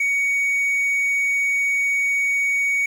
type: tone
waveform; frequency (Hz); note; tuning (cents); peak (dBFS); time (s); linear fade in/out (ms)
triangle; 2242; C#7; +19; -16; 0-2.86; 5
effects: 8-bit